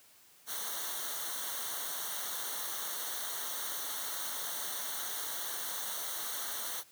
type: noise with comb filter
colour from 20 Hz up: white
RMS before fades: -38 dBFS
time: 0.46-6.84 s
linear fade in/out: 50 ms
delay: 0.4 ms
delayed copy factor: -0.9
effects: white hiss -61 dBFS RMS until 6.91 s + high-pass 80 Hz 12 dB/octave